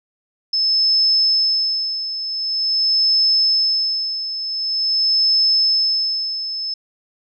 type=tone with tremolo; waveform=sine; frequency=5230 Hz; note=E8; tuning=15 cents flat; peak=-12 dBFS; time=0.53-6.74 s; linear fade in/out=5 ms; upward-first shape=sine; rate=0.46 Hz; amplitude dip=70%; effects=none